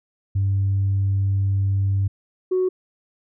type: tone pair in turn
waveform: sine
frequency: 98 / 370 Hz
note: G2 / F#4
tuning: 0 / 0 cents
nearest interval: octave + major seventh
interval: 2300 cents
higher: second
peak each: -16 dBFS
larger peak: neither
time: 0.35-2.08 / 2.51-2.69 s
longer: first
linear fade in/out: 10 ms
effects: tanh soft clip ceiling -14 dBFS